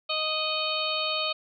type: harmonic tone with a mistuned harmonic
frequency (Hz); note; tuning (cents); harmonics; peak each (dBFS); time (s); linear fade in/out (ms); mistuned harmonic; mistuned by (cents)
622.3; D#5; 0; 1 / 2 / 4 / 5 / 6 / 7; -33 / -33 / -33 / -33 / -33 / -33; 0.09-1.33; 10; 5; -29
effects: none